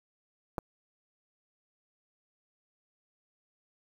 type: clicks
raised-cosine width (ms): 1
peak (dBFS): -18 / -28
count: 2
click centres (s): 0.582 / 0.588
effects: 8-bit